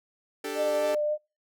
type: chord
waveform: sawtooth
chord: D suspended fourth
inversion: none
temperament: equal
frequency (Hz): 293.7 / 392 / 440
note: D4 / G4 / A4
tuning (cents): 0 / 0 / 0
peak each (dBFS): -33 / -32 / -30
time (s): 0.44-0.95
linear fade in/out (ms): 5
type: tone with vibrato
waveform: sine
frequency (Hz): 601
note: D5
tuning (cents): +40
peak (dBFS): -24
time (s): 0.55-1.18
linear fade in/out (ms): 50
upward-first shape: sine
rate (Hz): 3.7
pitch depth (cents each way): 13
effects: noise-tail reverb RT60 0.3 s tail -26 dB re dry